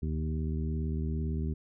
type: harmonic tone with a mistuned harmonic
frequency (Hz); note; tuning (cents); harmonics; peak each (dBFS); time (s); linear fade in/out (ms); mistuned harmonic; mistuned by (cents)
77.78; D#2; 0; 1 / 2 / 3 / 4 / 5; -31 / -35 / -38 / -45 / -44; 0.02-1.54; 10; 1; -47
effects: none